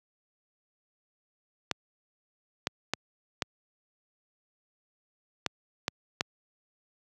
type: clicks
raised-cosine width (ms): 0.2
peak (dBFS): -9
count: 7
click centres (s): 1.713 / 2.671 / 2.936 / 3.422 / 5.463 / 5.881 / 6.209
effects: high-pass 100 Hz 12 dB/octave